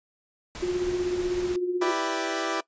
pink noise, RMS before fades -38 dBFS, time 0.55-1.56 s, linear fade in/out 0 ms
sine tone with tremolo, 358.5 Hz, F4, 45 cents sharp, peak -21 dBFS, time 0.62-1.92 s, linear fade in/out 10 ms, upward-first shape triangle, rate 16 Hz, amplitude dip 60%
15% pulse chord, E minor seventh, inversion none, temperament equal, 329.6 / 392 / 493.9 / 587.3 Hz, E4 / G4 / B4 / D5, 0 / 0 / 0 / 0 cents, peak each -23 / -25 / -28 / -28 dBFS, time 1.81-2.61 s, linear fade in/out 10 ms
effects noise-tail reverb RT60 0.1 s tail -20 dB re dry + resampled to 16000 Hz

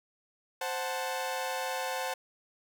sawtooth chord, F# diminished, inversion second, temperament equal, 523.3 / 740 / 880 Hz, C5 / F#5 / A5, 0 / 0 / 0 cents, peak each -32 / -33 / -33 dBFS, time 0.61-2.14 s, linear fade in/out 5 ms, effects none

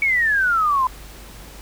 sine exponential sweep, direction down, 2263 to 1001 Hz, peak -15 dBFS, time 0.02-0.87 s, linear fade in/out 2 ms, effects added 50 Hz sine -40 dBFS peak until 1.61 s + pink hiss -42 dBFS RMS until 1.61 s

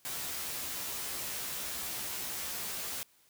white noise with comb filter, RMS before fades -38 dBFS, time 0.05-3.03 s, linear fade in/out 0 ms, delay 15 ms, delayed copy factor +0.9, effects white hiss -66 dBFS RMS until 3.29 s

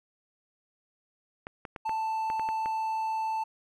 clicks, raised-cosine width 0.5 ms, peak -23 dBFS, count 8, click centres 1.469 / 1.652 / 1.762 / 1.894 / 2.301 / 2.396 / 2.489 / 2.659 s
triangle tone, 883 Hz, A5, 6 cents sharp, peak -26 dBFS, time 1.85-3.44 s, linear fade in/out 10 ms
effects none

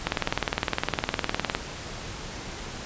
click train, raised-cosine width 0.3 ms, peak -7 dBFS, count 30, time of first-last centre 0.07-1.55 s, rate 19.6 Hz, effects pink hiss -37 dBFS RMS until 2.85 s + resampled to 16000 Hz

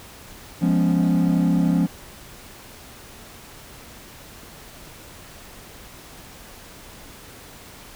triangle chord, C# dominant seventh, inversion first, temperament equal, 174.61 / 207.7 / 246.9 / 277.2 Hz, E#3 / G#3 / B3 / C#4, 0 / 0 / 0 / 0 cents, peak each -16 / -22 / -22 / -20 dBFS, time 0.61-1.87 s, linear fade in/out 20 ms, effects tanh soft clip ceiling -9 dBFS + pink hiss -43 dBFS RMS until 7.95 s

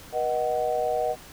sine tone cluster, 481.9 / 623 / 747 Hz, B4 / D#5 / F#5, -43 / +2 / +16 cents, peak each -28 / -27 / -27 dBFS, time 0.12-1.16 s, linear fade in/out 50 ms, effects pink hiss -46 dBFS RMS until 1.32 s

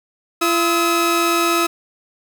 sawtooth tone pair together, 340.1 / 1284 Hz, F4 / E6, -46 / -46 cents, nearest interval octave + major seventh, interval 2300 cents, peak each -14 dBFS, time 0.41-1.67 s, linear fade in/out 10 ms, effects 7-bit

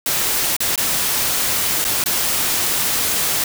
white noise with dropouts, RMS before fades -19 dBFS, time 0.06-3.44 s, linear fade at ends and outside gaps 2 ms, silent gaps 0.566-0.604 / 0.758-0.777 / 1.843-1.849 / 2.04-2.059 s, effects none

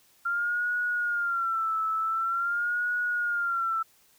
sine tone with vibrato, 1381 Hz, F6, 20 cents flat, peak -25 dBFS, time 0.25-3.83 s, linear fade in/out 10 ms, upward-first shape sine, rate 0.46 Hz, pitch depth 92 cents each way, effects white hiss -62 dBFS RMS until 4.18 s

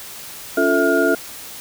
sine tone cluster, 281.5 / 350.4 / 442.1 / 658 / 1420 Hz, C#4 / F4 / A4 / E5 / F6, +27 / +6 / +8 / -3 / +28 cents, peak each -20 dBFS, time 0.57-1.15 s, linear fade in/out 5 ms, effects white hiss -35 dBFS RMS until 1.6 s

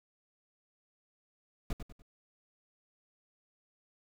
brown noise with echo, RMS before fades -33 dBFS, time 1.7-1.73 s, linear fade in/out 2 ms, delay 97 ms, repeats 3, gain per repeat -8 dB, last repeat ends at 2.021 s, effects none

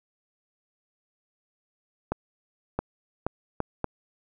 accelerating click train, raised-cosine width 1 ms, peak -12 dBFS, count 5, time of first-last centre 2.12-3.843 s, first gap 670 ms, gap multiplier 0.71, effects none

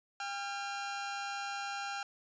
sawtooth tone pair together, 802 / 1380.9 Hz, G5 / F6, +39 / -20 cents, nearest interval major sixth, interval 941 cents, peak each -35 / -37 dBFS, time 0.2-2.03 s, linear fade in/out 2 ms, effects resampled to 16000 Hz

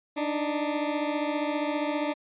20% pulse beating tone pair, 293.7 / 308.7 Hz, D4 / D#4, 0 / -14 cents, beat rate 15 Hz, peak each -23 / -27 dBFS, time 0.16-2.14 s, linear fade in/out 20 ms, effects resampled to 8000 Hz

